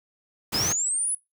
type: noise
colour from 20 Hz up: pink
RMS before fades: -29 dBFS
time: 0.52-0.73 s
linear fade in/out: 10 ms
type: linear sweep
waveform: sine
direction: up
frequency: 4900 to 10350 Hz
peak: -23 dBFS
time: 0.54-1.15 s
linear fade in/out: 5 ms
effects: noise-tail reverb RT60 0.2 s tail -20 dB re dry + high-pass 80 Hz 12 dB/octave